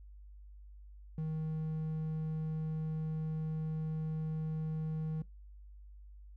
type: tone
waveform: triangle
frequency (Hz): 157.4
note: D#3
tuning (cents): +20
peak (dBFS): -32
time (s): 1.18-5.22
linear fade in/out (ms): 2
effects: noise-tail reverb RT60 0.2 s tail -23 dB re dry + added 50 Hz sine -50 dBFS peak until 6.36 s